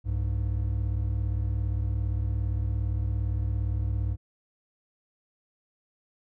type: tone pair together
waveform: triangle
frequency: 63.82 / 101.3 Hz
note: C2 / G#2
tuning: -43 / -43 cents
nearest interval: minor sixth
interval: 800 cents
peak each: -26 dBFS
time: 0.04-4.17 s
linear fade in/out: 50 ms
effects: none